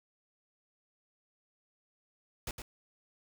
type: noise with echo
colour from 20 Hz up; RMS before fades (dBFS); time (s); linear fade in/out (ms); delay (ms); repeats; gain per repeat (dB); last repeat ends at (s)
pink; -38; 2.47-2.51; 2; 110; 1; -6; 2.62
effects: none